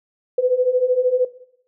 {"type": "beating tone pair", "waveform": "sine", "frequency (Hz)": [493.9, 506.9], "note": ["B4", "B4"], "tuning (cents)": [0, 45], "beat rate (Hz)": 13, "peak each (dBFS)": [-19, -17], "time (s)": [0.38, 1.25], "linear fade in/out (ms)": 5, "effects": ["noise-tail reverb RT60 0.7 s tail -17 dB re dry"]}